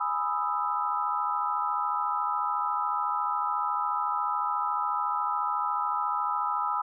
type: chord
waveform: sine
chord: E major seventh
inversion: first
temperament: equal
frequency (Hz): 830.6 / 987.8 / 1244.5 / 1318.5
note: G#5 / B5 / D#6 / E6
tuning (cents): 0 / 0 / 0 / 0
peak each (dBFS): -33 / -31 / -31 / -31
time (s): 0-6.82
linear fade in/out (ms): 10
effects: none